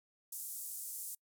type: band-pass noise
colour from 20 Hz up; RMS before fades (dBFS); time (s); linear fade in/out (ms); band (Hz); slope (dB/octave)
pink; -44; 0.32-1.15; 5; 8000 to 16000; 24
effects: noise-tail reverb RT60 0.1 s tail -26 dB re dry